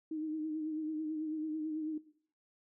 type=tone with vibrato; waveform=sine; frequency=311.1 Hz; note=D#4; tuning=in tune; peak=-35 dBFS; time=0.11-1.98 s; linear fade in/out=5 ms; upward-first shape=sine; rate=9.1 Hz; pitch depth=42 cents each way; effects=noise-tail reverb RT60 0.6 s tail -19 dB re dry